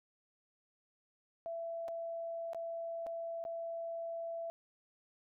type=tone with dropouts; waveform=sine; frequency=668 Hz; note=E5; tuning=23 cents sharp; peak=-38 dBFS; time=1.46-4.5 s; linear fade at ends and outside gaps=0 ms; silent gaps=1.881-1.885 / 2.533-2.547 / 3.064-3.068 / 3.44-3.451 s; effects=none